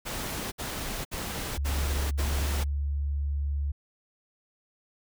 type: noise bursts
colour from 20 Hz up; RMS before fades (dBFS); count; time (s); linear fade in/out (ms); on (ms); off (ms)
pink; -34; 5; 0.05-2.644; 20; 470; 61
type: tone with pitch glide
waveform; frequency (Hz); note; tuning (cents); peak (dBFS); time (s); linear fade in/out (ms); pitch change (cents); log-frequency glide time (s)
sine; 70.4 to 71.3; C#2 to C#2; +27 to +49; -26; 1.57-3.72; 10; +22; 2.12-2.63
effects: none